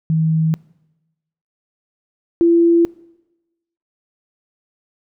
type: tone pair in turn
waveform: sine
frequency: 159.7 / 338.4 Hz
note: D#3 / E4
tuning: +45 / +45 cents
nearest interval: octave + minor second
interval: 1300 cents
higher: second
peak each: -13 / -9 dBFS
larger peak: second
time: 0.1-0.54 / 2.41-2.85 s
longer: neither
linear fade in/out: 0 ms
effects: noise-tail reverb RT60 1.0 s tail -23 dB re dry